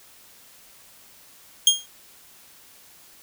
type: tone with exponential decay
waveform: 25% pulse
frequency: 3239 Hz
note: G#7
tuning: 44 cents flat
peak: -6 dBFS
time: 1.67-1.86 s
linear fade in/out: 2 ms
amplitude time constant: 40 ms
effects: white hiss -51 dBFS RMS until 3.22 s

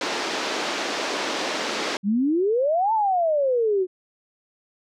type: band-pass noise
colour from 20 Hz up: pink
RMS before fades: -27 dBFS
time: 0.01-1.97 s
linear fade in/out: 2 ms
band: 280 to 5900 Hz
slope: 24 dB/octave
type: exponential two-way sweep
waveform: sine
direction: up then down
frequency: 190 to 908 to 358.2 Hz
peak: -18 dBFS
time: 2.03-3.87 s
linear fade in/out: 50 ms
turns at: 2.93 s
effects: none

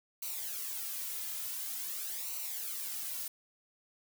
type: noise with flanger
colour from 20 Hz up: blue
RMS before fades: -39 dBFS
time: 0.22-3.28 s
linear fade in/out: 5 ms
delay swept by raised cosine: 0.58 to 2.68 ms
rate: 0.47 Hz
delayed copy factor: -0.7
effects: none

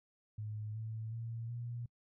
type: tone with pitch steps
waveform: sine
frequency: 106.9 / 110.86 / 114.97 / 119.23 Hz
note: A2 / A2 / A#2 / A#2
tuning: -49 / +13 / -23 / +39 cents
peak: -39 dBFS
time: 0.38-1.86 s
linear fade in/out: 5 ms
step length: 370 ms
effects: noise-tail reverb RT60 0.1 s tail -26 dB re dry

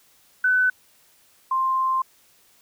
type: tone pair in turn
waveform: sine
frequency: 1505 / 1049.6 Hz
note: F#6 / C6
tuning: +29 / +5 cents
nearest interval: tritone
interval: 624 cents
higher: first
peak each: -16 / -19 dBFS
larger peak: first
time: 0.44-0.7 / 1.51-2.02 s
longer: second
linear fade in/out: 5 ms
effects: white hiss -58 dBFS RMS until 2.61 s

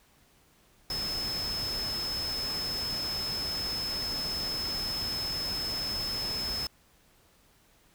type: tone in noise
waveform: sine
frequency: 5200 Hz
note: E8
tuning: 24 cents flat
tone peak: -31 dBFS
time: 0.9-6.67 s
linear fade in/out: 2 ms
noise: pink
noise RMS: -39 dBFS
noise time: 0.9-6.67 s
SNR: +5 dB
effects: pink hiss -63 dBFS RMS until 7.94 s

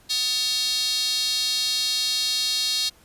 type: tone with high-pass filter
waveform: square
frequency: 250 Hz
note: B3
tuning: 21 cents sharp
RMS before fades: -24 dBFS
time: 0.09-2.9 s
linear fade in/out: 20 ms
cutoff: 4100 Hz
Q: 4.9
effects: pink hiss -55 dBFS RMS until 3.04 s + resampled to 32000 Hz

